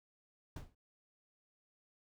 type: noise with exponential decay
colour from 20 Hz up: brown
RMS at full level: -38 dBFS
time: 0.56-0.75 s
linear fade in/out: 5 ms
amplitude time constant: 41 ms
effects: none